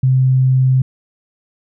sine tone, 130.2 Hz, C3, 8 cents flat, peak -9 dBFS, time 0.03-0.82 s, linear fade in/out 5 ms, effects none

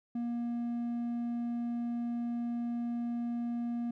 sine tone with hard clipping, 237.2 Hz, A#3, 30 cents sharp, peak -33 dBFS, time 0.15-3.91 s, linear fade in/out 5 ms, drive 3 dB, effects none

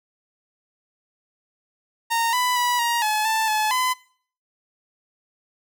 sawtooth tone with pitch steps, 923 / 995 / 978 / 942 / 855 / 883 / 859 / 1014 Hz, A#5 / B5 / B5 / A#5 / A5 / A5 / A5 / B5, -17 / +13 / -17 / +18 / -50 / +6 / -42 / +45 cents, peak -16 dBFS, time 2.1-3.94 s, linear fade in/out 20 ms, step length 230 ms, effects noise-tail reverb RT60 0.5 s tail -21 dB re dry

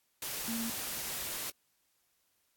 sine tone in noise, 229.4 Hz, A#3, 28 cents flat, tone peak -35 dBFS, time 0.48-0.7 s, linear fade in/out 2 ms, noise white, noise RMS -38 dBFS, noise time 0.22-1.5 s, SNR 0 dB, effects white hiss -75 dBFS RMS until 2.56 s + AAC 64 kbps

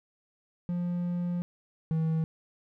triangle tone pair in turn, 175.6 / 160.58 Hz, F3 / E3, +10 / -45 cents, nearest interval major second, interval 155 cents, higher first, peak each -26 / -23 dBFS, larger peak second, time 0.69-1.42 / 1.91-2.24 s, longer first, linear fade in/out 0 ms, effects none

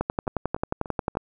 two click trains, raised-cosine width 1 ms, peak -10 / -22 dBFS, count 14 / 4, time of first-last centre 0.01-1.171 / 0.27-1.152 s, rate 11.2 / 3.4 Hz, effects none

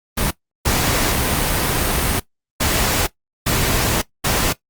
pink noise bursts at uneven times, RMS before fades -18 dBFS, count 5, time 0.17-0.31 / 0.65-2.2 / 2.6-3.07 / 3.46-4.02 / 4.24-4.53 s, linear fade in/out 10 ms, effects noise-tail reverb RT60 0.1 s tail -17 dB re dry + Opus 32 kbps

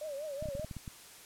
sine tone with vibrato, 585 Hz, D5, 7 cents flat, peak -37 dBFS, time 0.01-0.65 s, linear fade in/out 5 ms, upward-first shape triangle, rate 5.2 Hz, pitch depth 150 cents each way
clicks, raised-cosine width 5 ms, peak -29 dBFS, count 9, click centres 0.425 / 0.457 / 0.487 / 0.552 / 0.596 / 0.646 / 0.712 / 0.767 / 0.878 s
effects white hiss -53 dBFS RMS until 1.25 s + low-pass 12000 Hz 12 dB/octave

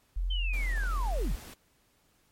sine tone, 43.57 Hz, F1, 3 cents flat, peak -27 dBFS, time 0.16-1.36 s, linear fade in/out 10 ms
sine linear sweep, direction down, 3136 to 87.31 Hz, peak -34 dBFS, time 0.3-1.33 s, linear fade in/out 10 ms
pink noise, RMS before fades -47 dBFS, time 0.53-1.54 s, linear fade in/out 5 ms
clicks, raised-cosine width 1 ms, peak -33 dBFS, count 2, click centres 0.777 / 0.836 s
effects pink hiss -68 dBFS RMS until 2.31 s + MP3 64 kbps

